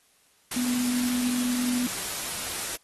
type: tone in noise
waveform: sine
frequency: 246.9 Hz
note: B3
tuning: in tune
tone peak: -25 dBFS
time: 0.56-1.87 s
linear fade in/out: 5 ms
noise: white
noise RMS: -32 dBFS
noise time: 0.51-2.76 s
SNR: +4 dB
effects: white hiss -63 dBFS RMS until 2.83 s + AAC 32 kbps